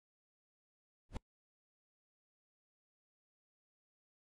brown noise with exponential growth, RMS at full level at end -31 dBFS, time 1.09-1.17 s, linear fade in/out 2 ms, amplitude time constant 16 ms, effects noise-tail reverb RT60 0.1 s tail -25 dB re dry + resampled to 24000 Hz

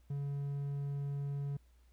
triangle tone, 141.3 Hz, C#3, 34 cents sharp, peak -33 dBFS, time 0.1-1.57 s, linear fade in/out 5 ms, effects added 60 Hz sine -62 dBFS peak until 1.92 s + pink hiss -75 dBFS RMS until 1.92 s

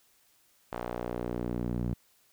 sawtooth tone with band-pass filter sweep, 60 Hz, B1, 49 cents flat, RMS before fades -34 dBFS, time 0.72-1.94 s, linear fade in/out 5 ms, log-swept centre 830 to 170 Hz, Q 1.1, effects white hiss -66 dBFS RMS until 2.32 s

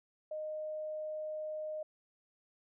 sine tone, 617 Hz, D#5, 15 cents flat, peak -37 dBFS, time 0.31-1.83 s, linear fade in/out 5 ms, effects none

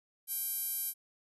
5% pulse tone with band-pass filter, 786 Hz, G5, 4 cents sharp, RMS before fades -36 dBFS, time 0.27-0.94 s, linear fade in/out 50 ms, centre 12000 Hz, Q 9.7, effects none

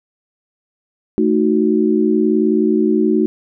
sine chord, D# diminished, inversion second, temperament equal, 220 / 311.1 / 370 Hz, A3 / D#4 / F#4, 0 / 0 / 0 cents, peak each -16 dBFS, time 1.18-3.26 s, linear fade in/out 0 ms, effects none

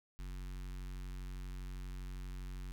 square tone with notch filter, 46.25 Hz, F#1, in tune, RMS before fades -44 dBFS, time 0.19-2.72 s, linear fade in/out 0 ms, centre 580 Hz, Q 0.65, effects none

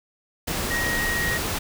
sine tone in noise, 1885 Hz, A#6, 19 cents sharp, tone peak -24 dBFS, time 0.7-1.38 s, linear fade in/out 10 ms, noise pink, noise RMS -27 dBFS, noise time 0.47-1.59 s, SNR 0 dB, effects none

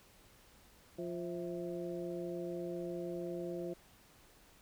harmonic tone with a mistuned harmonic, 174.61 Hz, F3, in tune, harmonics 1 / 2 / 3 / 4, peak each -45 / -40 / -45 / -48 dBFS, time 0.98-3.74 s, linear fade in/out 10 ms, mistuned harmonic 4, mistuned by -100 cents, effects pink hiss -63 dBFS RMS until 4.61 s

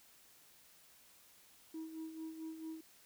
sine tone with tremolo, 320.1 Hz, D#4, 49 cents sharp, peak -39 dBFS, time 1.74-2.81 s, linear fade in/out 5 ms, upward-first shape sine, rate 4.5 Hz, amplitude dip 65%, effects tanh soft clip ceiling -40 dBFS + white hiss -64 dBFS RMS until 3.05 s

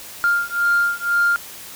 sine beating tone pair, 1400 / 1402 Hz, F6 / F6, +4 / +6 cents, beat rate 2 Hz, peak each -18 dBFS, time 0.24-1.36 s, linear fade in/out 0 ms, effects tanh soft clip ceiling -10 dBFS + white hiss -37 dBFS RMS until 1.75 s

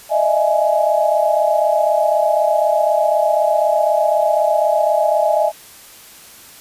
sine tone cluster, 604 / 632 / 668 / 837 Hz, D5 / D#5 / E5 / G#5, +48 / +27 / +23 / +13 cents, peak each -18 dBFS, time 0.09-5.52 s, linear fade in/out 50 ms, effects white hiss -41 dBFS RMS until 6.6 s + resampled to 32000 Hz

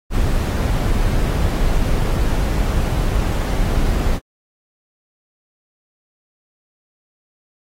brown noise, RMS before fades -17 dBFS, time 0.1-4.2 s, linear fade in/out 50 ms, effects AAC 48 kbps

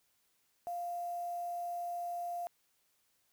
sine tone with quantisation, 698.5 Hz, F5, in tune, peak -36 dBFS, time 0.67-2.47 s, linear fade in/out 0 ms, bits 9, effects white hiss -75 dBFS RMS until 3.32 s

